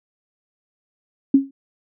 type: tone with exponential decay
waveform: sine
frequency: 273.2 Hz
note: C#4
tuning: 25 cents flat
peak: -6 dBFS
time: 1.34-1.51 s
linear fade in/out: 5 ms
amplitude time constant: 35 ms
effects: none